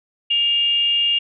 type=tone with frequency modulation; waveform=sine; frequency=2821 Hz; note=F7; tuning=17 cents sharp; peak=-15 dBFS; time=0.3-1.19 s; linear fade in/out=10 ms; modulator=502 Hz; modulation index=0.26; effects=none